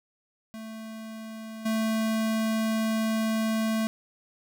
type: tone with level steps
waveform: square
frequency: 221.1 Hz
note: A3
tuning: 9 cents sharp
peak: -38 / -25 dBFS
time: 0.54-3.87 s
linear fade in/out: 0 ms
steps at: 1.65 s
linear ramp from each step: 10 ms
effects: none